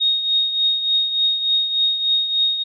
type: tone with tremolo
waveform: sine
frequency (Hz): 3729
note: A#7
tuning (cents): 0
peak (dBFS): -13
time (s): 0-2.64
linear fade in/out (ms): 20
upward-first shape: triangle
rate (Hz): 3.4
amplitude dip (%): 65
effects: none